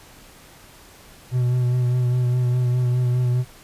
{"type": "tone with vibrato", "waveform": "triangle", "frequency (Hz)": 124.2, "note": "B2", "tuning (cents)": 10, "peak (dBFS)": -15, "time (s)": [1.31, 3.45], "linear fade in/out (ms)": 50, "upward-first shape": "sine", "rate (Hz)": 4.9, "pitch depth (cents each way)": 24, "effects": ["pink hiss -47 dBFS RMS until 3.63 s", "resampled to 32000 Hz"]}